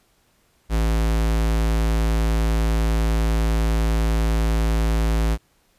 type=tone; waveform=square; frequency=55 Hz; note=A1; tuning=in tune; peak=-18 dBFS; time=0.69-5.38 s; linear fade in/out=50 ms; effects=pink hiss -62 dBFS RMS until 5.78 s + resampled to 32000 Hz